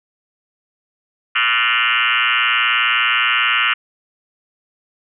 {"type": "tone with frequency modulation", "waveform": "sine", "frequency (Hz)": 2100, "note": "C7", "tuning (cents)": 6, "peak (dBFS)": -13, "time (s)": [1.35, 3.74], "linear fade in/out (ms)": 10, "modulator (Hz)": 119, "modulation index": 7.4, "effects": []}